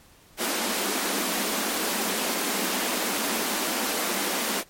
pink high-pass noise, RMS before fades -27 dBFS, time 0.37-4.64 s, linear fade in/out 50 ms, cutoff 190 Hz, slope 96 dB/octave, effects pink hiss -55 dBFS RMS until 4.69 s + MP3 64 kbps

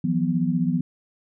sine chord, E suspended second, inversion none, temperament equal with one note detuned, 164.81 / 180.25 / 246.9 Hz, E3 / F#3 / B3, 0 / -45 / 0 cents, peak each -24 dBFS, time 0.04-0.81 s, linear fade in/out 5 ms, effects none

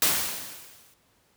white noise with exponential decay, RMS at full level -20 dBFS, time 0.02-0.94 s, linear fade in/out 2 ms, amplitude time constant 200 ms, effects pink hiss -65 dBFS RMS until 1.36 s + high-pass 60 Hz 12 dB/octave

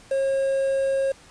triangle tone with quantisation, 541 Hz, C#5, 42 cents flat, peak -18 dBFS, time 0.11-1.12 s, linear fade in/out 5 ms, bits 7, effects pink hiss -50 dBFS RMS until 1.3 s + resampled to 22050 Hz

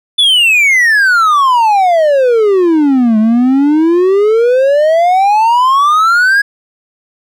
triangle exponential two-way sweep, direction down then up, 3521 to 212.9 to 1671 Hz, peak -4 dBFS, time 0.18-6.42 s, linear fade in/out 10 ms, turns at 3.18 s, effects none

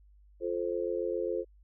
sine chord, F major, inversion none, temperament just, 349.2 / 436.5 / 523.8 Hz, F4 / A4 / C5, 0 / -14 / +2 cents, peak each -34 dBFS, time 0.4-1.45 s, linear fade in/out 50 ms, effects added 50 Hz sine -56 dBFS peak until 1.63 s

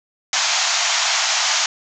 white band-pass noise, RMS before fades -19 dBFS, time 0.33-1.66 s, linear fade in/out 2 ms, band 630 to 7100 Hz, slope 96 dB/octave, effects none

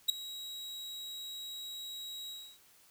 40% pulse tone with ADSR envelope, 3843 Hz, B7, 48 cents flat, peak -20 dBFS, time 0.08-2.59 s, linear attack 16 ms, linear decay 5 ms, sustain -20 dB, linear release 300 ms, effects white hiss -63 dBFS RMS until 2.9 s

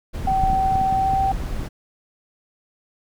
brown noise, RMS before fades -27 dBFS, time 0.13-1.69 s, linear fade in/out 20 ms
clicks, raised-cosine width 5 ms, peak -14 dBFS, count 10, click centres 0.253 / 0.319 / 0.437 / 0.501 / 0.532 / 0.724 / 0.755 / 0.815 / 0.926 / 1.137 s
sine tone with pitch glide, 767 to 774.6 Hz, G5 to G5, -38 to -21 cents, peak -17 dBFS, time 0.27-1.32 s, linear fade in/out 5 ms, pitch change +17 cents, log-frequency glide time 0.92-1.2 s
effects none

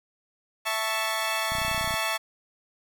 15% pulse chord, A major, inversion second, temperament equal, 659.3 / 880 / 1108.7 Hz, E5 / A5 / C#6, 0 / 0 / 0 cents, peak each -24 dBFS, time 0.65-2.18 s, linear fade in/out 20 ms
click train, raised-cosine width 5 ms, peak -25 dBFS, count 14, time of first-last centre 1.52-1.941 s, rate 30.9 Hz
effects none

